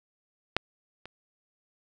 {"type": "clicks", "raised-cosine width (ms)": 0.3, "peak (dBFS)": [-7, -26], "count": 2, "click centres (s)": [0.566, 1.056], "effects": []}